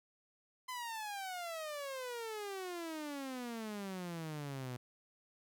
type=exponential sweep; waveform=sawtooth; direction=down; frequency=1027 to 121.6 Hz; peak=-37 dBFS; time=0.68-4.77 s; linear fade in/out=10 ms; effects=none